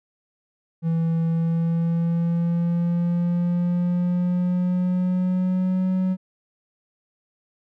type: tone with pitch glide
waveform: triangle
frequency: 164.81 to 186.06 Hz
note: E3 to F#3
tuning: 0 to +10 cents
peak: -17 dBFS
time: 0.82-6.17 s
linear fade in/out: 50 ms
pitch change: +210 cents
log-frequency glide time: 1.27-5.9 s
effects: none